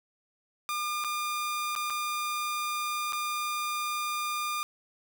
sawtooth tone with dropouts, 1206 Hz, D6, 46 cents sharp, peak -26 dBFS, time 0.69-4.63 s, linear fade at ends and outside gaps 0 ms, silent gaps 1.04-1.046 / 1.752-1.761 / 1.9-1.904 / 3.124-3.131 s, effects none

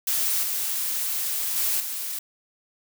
blue noise with level steps, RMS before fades -24 / -27 / -24 / -31 dBFS, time 0.07-2.19 s, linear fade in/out 5 ms, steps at 0.43 / 1.56 / 1.8 s, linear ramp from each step 2 ms, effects none

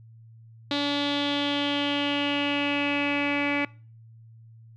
sawtooth tone with low-pass filter sweep, 286.6 Hz, D4, 42 cents flat, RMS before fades -26 dBFS, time 0.71-3.65 s, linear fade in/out 2 ms, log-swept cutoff 3800 to 2300 Hz, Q 6.2, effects noise-tail reverb RT60 0.4 s tail -23 dB re dry + added 113 Hz sine -47 dBFS peak until 4.76 s

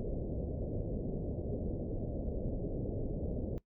pink low-pass noise, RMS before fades -37 dBFS, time 0-3.58 s, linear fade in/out 0 ms, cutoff 590 Hz, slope 48 dB/octave, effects noise-tail reverb RT60 0.1 s tail -19 dB re dry

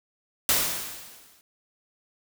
white noise with exponential decay, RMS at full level -20 dBFS, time 0.49-1.41 s, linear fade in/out 1 ms, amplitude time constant 200 ms, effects none

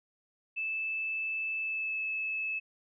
sine tone with pitch glide, 2628 to 2604 Hz, E7 to E7, -6 to -22 cents, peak -31 dBFS, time 0.56-2.6 s, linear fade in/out 20 ms, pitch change -16 cents, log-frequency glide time 1.6-2.01 s, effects none

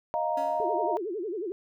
sine chord, Eb suspended second, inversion none, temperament just, 622.3 / 700 / 933.4 Hz, Eb5 / F5 / Bb5, 0 / +4 / +2 cents, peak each -30 dBFS, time 0.14-0.97 s, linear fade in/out 0 ms
25% pulse tone with exponential decay, 280 Hz, C#4, 18 cents sharp, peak -33 dBFS, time 0.37-0.88 s, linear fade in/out 5 ms, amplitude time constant 110 ms
sine tone with vibrato, 388 Hz, G4, 18 cents flat, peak -30 dBFS, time 0.6-1.52 s, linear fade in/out 0 ms, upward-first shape sine, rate 11 Hz, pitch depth 250 cents each way
effects none

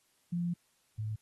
sine tone pair in turn, 173.4 / 108.06 Hz, F3 / A2, -12 / -31 cents, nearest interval minor sixth, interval 819 cents, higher first, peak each -30 / -33 dBFS, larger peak first, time 0.32-0.54 / 0.98-1.16 s, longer first, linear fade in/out 10 ms, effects white hiss -72 dBFS RMS until 1.21 s + AAC 32 kbps

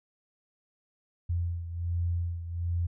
sine beating tone pair, 85.8 / 87.1 Hz, F2 / F2, -30 / -4 cents, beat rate 1.3 Hz, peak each -29 / -35 dBFS, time 1.29-2.87 s, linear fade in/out 10 ms, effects none

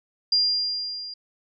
sine tone with level ramp, 4800 Hz, D8, 37 cents sharp, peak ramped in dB -16 to -34 dBFS, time 0.32-1.14 s, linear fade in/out 5 ms, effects none

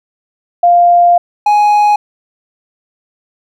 sine / triangle tone pair in turn, 698.5 / 833.1 Hz, F5 / G#5, 0 / +5 cents, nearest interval minor third, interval 305 cents, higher second, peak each -4 / -4 dBFS, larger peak neither, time 0.63-1.18 / 1.46-1.96 s, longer first, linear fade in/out 5 ms, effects none

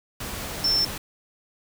sine tone in noise, 5370 Hz, E8, 31 cents sharp, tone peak -19 dBFS, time 0.64-0.85 s, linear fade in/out 5 ms, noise pink, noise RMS -33 dBFS, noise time 0.2-0.98 s, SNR +11 dB, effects none

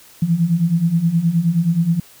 sine beating tone pair, 161.9 / 171.4 Hz, E3 / F3, -31 / -32 cents, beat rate 9.5 Hz, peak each -19 / -15 dBFS, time 0.22-2 s, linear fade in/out 5 ms, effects white hiss -46 dBFS RMS until 2.2 s

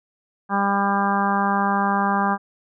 harmonic tone, 199.2 Hz, G3, 28 cents sharp, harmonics 1 / 2 / 3 / 4 / 5 / 6 / 7 / 8, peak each -23 / -32 / -33 / -23 / -25 / -25 / -33 / -28 dBFS, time 0.49-2.38 s, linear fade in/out 50 ms, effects none

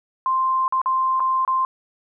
sine tone with dropouts, 1046.5 Hz, C6, in tune, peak -17 dBFS, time 0.26-1.65 s, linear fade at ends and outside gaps 1 ms, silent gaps 0.68-0.724 / 0.816-0.859 / 1.197-1.203 / 1.45-1.477 s, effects none

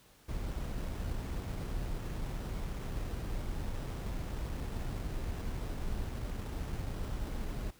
brown noise with sample-and-hold, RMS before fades -37 dBFS, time 0.28-7.71 s, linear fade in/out 10 ms, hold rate 4410 Hz, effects pink hiss -62 dBFS RMS until 7.79 s

